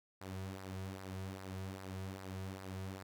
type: tone with flanger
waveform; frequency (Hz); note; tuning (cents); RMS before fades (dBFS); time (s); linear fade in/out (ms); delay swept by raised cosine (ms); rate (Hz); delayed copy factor
sawtooth; 95.1; F#2; +48; -45; 0.21-3.03; 5; 0.3 to 3.8; 2.5; -0.6
effects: none